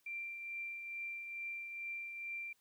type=tone with tremolo; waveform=sine; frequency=2362 Hz; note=D7; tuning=9 cents sharp; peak=-39 dBFS; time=0.06-2.53 s; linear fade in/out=5 ms; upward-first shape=triangle; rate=2.3 Hz; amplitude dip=45%; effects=white hiss -75 dBFS RMS until 2.6 s